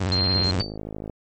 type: tone with vibrato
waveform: sawtooth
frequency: 92.5 Hz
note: F#2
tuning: in tune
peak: -18 dBFS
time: 0-0.62 s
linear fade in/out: 10 ms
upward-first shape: square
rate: 17 Hz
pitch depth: 120 cents each way
type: tone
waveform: sine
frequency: 4186 Hz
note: C8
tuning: in tune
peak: -21 dBFS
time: 0.12-0.51 s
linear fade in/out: 0 ms
type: click train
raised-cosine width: 2 ms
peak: -20 dBFS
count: 40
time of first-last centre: 0.36-1.097 s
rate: 52.9 Hz
type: tone with exponential decay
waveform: sine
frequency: 4581 Hz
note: D8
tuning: 44 cents flat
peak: -21 dBFS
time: 0.6-0.77 s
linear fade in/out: 1 ms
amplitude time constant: 36 ms
effects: MP3 32 kbps